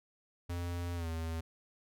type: tone with pitch glide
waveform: square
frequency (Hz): 87 to 81.64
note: F2 to E2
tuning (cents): -6 to -16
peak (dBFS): -36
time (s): 0.49-1.41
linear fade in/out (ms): 10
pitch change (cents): -110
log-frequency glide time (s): 0.95-1.08
effects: none